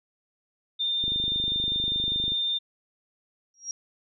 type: tone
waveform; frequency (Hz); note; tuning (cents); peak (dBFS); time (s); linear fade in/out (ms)
sine; 3608; A7; +43; -24; 0.79-2.59; 20
type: click train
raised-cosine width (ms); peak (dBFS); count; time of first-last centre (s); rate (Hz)
3; -25; 33; 1.04-2.32; 25
type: tone with exponential growth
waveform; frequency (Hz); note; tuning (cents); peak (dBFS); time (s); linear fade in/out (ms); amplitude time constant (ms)
sine; 5640; F8; +16; -26; 3.54-3.71; 1; 35
effects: none